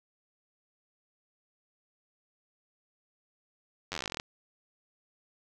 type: slowing click train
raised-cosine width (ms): 0.2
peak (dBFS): -17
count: 17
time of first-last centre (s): 3.92-4.199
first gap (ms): 10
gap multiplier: 1.07
effects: none